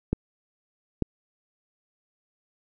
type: clicks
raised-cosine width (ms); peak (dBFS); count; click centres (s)
3; -10; 2; 0.13 / 1.023
effects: none